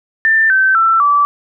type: tone with pitch steps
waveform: sine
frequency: 1784 / 1544.1 / 1336.5 / 1156.8 Hz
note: A6 / G6 / E6 / D6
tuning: +23 / -27 / +23 / -27 cents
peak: -8 dBFS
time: 0.25-1.25 s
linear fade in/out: 0 ms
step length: 250 ms
effects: none